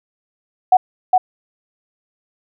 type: tone with echo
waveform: sine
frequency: 741 Hz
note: F#5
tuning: 2 cents sharp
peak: -6 dBFS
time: 0.72-0.77 s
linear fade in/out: 5 ms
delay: 410 ms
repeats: 1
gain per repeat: -2 dB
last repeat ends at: 1.18 s
effects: none